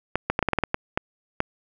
clicks, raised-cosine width 0.5 ms, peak -6 dBFS, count 11, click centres 0.156 / 0.3 / 0.391 / 0.427 / 0.487 / 0.533 / 0.587 / 0.637 / 0.744 / 0.975 / 1.404 s, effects none

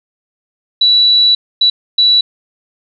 sine tone bursts at uneven times, 3938 Hz, B7, 6 cents flat, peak -6 dBFS, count 3, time 0.81-1.35 / 1.61-1.7 / 1.98-2.21 s, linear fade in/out 5 ms, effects none

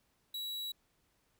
45% pulse tone, 3900 Hz, B7, 23 cents flat, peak -38 dBFS, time 0.34-0.72 s, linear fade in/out 5 ms, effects pink hiss -75 dBFS RMS until 1.39 s

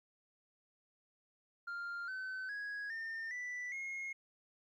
sine tone with pitch steps, 1396.9 / 1523.3 / 1661.2 / 1811.6 / 1975.5 / 2154 Hz, F6 / F#6 / G#6 / A#6 / B6 / C7, 0 / +50 / 0 / -50 / 0 / +50 cents, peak -37 dBFS, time 1.67-4.13 s, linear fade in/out 10 ms, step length 410 ms, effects tanh soft clip ceiling -39 dBFS + 13-bit

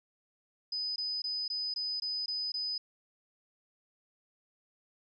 sine tone bursts, 5000 Hz, D#8, 8 cents sharp, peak -32 dBFS, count 8, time 0.72-2.78 s, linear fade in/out 5 ms, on 240 ms, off 20 ms, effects none

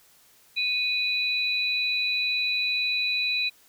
sine tone pair together, 2489 / 3951 Hz, D#7 / B7, 0 / 0 cents, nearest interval minor sixth, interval 800 cents, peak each -25 / -27 dBFS, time 0.56-3.5 s, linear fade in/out 20 ms, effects white hiss -58 dBFS RMS until 3.68 s

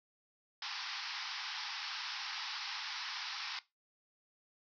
white band-pass noise, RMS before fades -42 dBFS, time 0.62-3.59 s, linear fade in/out 2 ms, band 790 to 5500 Hz, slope 96 dB/octave, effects noise-tail reverb RT60 0.2 s tail -17 dB re dry

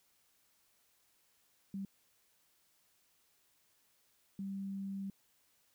sine tone bursts at uneven times, 195.6 Hz, G3, 4 cents flat, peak -38 dBFS, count 2, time 1.74-1.85 / 4.39-5.1 s, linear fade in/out 2 ms, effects white hiss -73 dBFS RMS until 5.74 s

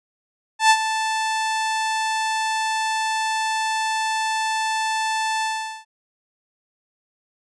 sawtooth tone with ADSR envelope, 880 Hz, A5, in tune, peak -6 dBFS, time 0.59-5.85 s, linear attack 110 ms, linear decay 61 ms, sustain -11 dB, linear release 420 ms, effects resampled to 22050 Hz

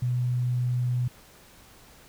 sine tone, 123.7 Hz, B2, 3 cents sharp, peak -23 dBFS, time 0.02-1.08 s, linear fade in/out 5 ms, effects pink hiss -53 dBFS RMS until 2.08 s

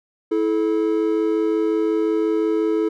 triangle tone pair together, 326.8 / 432.4 Hz, E4 / A4, -15 / -30 cents, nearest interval perfect fourth, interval 485 cents, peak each -18 dBFS, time 0.31-2.89 s, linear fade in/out 10 ms, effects none

